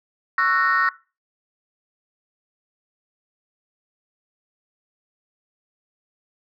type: chord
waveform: sine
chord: F# dominant seventh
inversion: second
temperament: just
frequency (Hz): 1110 / 1332 / 1480 / 1850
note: C#6 / E6 / F#6 / A#6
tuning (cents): +2 / +18 / 0 / -14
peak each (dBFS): -21 / -21 / -22 / -20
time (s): 0.38-0.89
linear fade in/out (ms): 2
effects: noise-tail reverb RT60 0.3 s tail -19 dB re dry + tanh soft clip ceiling -10 dBFS